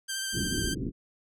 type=tone with vibrato; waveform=10% pulse; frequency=1568 Hz; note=G6; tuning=in tune; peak=-22 dBFS; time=0.08-0.75 s; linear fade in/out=20 ms; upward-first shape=sine; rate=14 Hz; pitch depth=20 cents each way
type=low-pass noise; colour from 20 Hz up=white; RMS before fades=-32 dBFS; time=0.32-0.92 s; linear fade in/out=50 ms; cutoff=360 Hz; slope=48 dB/octave
effects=none